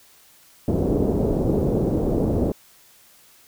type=low-pass noise; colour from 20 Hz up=white; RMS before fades=-21 dBFS; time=0.68-2.52 s; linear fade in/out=2 ms; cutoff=470 Hz; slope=24 dB/octave; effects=white hiss -53 dBFS RMS until 3.47 s